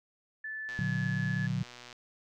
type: tone with pitch glide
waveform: sine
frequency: 1747 to 1713 Hz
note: A6 to A6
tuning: -13 to -47 cents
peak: -36 dBFS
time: 0.44-1.47 s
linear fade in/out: 5 ms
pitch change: -34 cents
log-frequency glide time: 0.73-0.8 s
type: click train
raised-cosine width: 0.2 ms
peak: -30 dBFS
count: 152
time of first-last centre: 0.69-1.928 s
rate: 122 Hz
type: chord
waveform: sine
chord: Bb augmented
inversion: none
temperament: just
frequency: 116.54 / 145.68 / 182.1 Hz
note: Bb2 / D3 / F#3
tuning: 0 / -14 / -27 cents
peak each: -34 / -33 / -33 dBFS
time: 0.79-1.63 s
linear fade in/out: 0 ms
effects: none